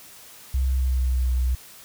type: tone with pitch glide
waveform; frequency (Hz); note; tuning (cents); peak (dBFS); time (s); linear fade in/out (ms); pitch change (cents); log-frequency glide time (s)
sine; 65.3 to 62.71; C2 to B1; -3 to +27; -19; 0.54-1.55; 5; -70; 0.66-1.27
effects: white hiss -46 dBFS RMS until 1.84 s